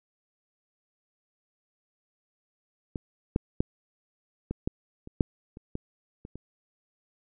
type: clicks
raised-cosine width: 3 ms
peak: -20 / -11 / -10 / -18 / -14 / -29 / -8 / -30 / -19 / -28 / -27 dBFS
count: 11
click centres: 2.958 / 3.361 / 3.605 / 4.51 / 4.675 / 5.074 / 5.208 / 5.571 / 5.754 / 6.251 / 6.356 s
effects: none